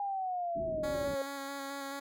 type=exponential sweep; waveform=sine; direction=down; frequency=814 to 540 Hz; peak=-32 dBFS; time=0-1.22 s; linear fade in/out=2 ms
type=low-pass noise; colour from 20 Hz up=white; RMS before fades=-43 dBFS; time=0.55-1.15 s; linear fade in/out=10 ms; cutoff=390 Hz; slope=96 dB/octave
type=tone with vibrato; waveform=10% pulse; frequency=277.2 Hz; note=C#4; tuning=in tune; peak=-30 dBFS; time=0.83-2 s; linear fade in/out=10 ms; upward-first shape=square; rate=4.6 Hz; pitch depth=13 cents each way
effects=none